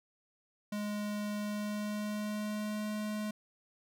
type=tone with pitch glide; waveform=square; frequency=208.1 to 211.9 Hz; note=G#3 to G#3; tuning=+4 to +35 cents; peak=-35 dBFS; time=0.72-3.31 s; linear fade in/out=5 ms; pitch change=+31 cents; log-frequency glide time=1.39-2.91 s; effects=none